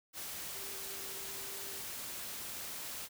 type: tone in noise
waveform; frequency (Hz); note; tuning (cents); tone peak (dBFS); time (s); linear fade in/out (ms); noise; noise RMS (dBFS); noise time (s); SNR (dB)
sine; 392; G4; 0; -54; 0.53-1.83; 50; white; -43; 0.13-3.09; -14
effects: none